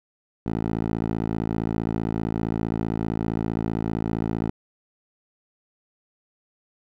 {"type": "tone with band-pass filter", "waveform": "10% pulse", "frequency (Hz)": 55.3, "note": "A1", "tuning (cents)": 9, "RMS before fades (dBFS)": -26, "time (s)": [0.46, 4.5], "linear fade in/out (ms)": 5, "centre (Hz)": 270, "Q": 0.55, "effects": []}